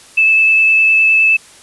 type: tone with vibrato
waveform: sine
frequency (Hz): 2621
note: E7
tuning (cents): -11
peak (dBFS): -7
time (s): 0.17-1.37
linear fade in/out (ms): 10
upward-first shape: sine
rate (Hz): 9.8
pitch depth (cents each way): 11
effects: white hiss -41 dBFS RMS until 1.62 s + resampled to 24000 Hz